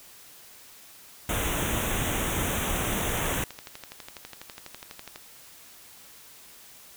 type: band-stop noise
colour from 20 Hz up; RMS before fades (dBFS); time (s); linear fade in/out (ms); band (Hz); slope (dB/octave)
pink; -28; 1.29-3.44; 2; 3700 to 5900; 96
type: click train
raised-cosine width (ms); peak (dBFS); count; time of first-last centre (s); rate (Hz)
0.2; -22; 31; 2.68-5.159; 12.1
effects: white hiss -50 dBFS RMS until 6.96 s